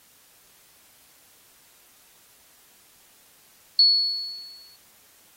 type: tone with exponential decay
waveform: sine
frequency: 4395 Hz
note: C#8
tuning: 16 cents flat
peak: -11 dBFS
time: 3.79-4.76 s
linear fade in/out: 2 ms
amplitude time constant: 210 ms
effects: white hiss -56 dBFS RMS until 5.36 s + AAC 48 kbps